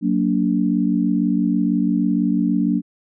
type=chord; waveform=sine; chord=Gb augmented; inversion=none; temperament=just; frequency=185 / 231.2 / 289.1 Hz; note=Gb3 / Bb3 / D4; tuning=0 / -14 / -27 cents; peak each=-20 dBFS; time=0.01-2.82 s; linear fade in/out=50 ms; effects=none